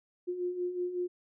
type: beating tone pair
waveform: sine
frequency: 353.2 / 358.6 Hz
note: F4 / F4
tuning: +20 / +46 cents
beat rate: 5.4 Hz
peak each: -39 / -32 dBFS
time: 0.27-1.08 s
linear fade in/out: 20 ms
effects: none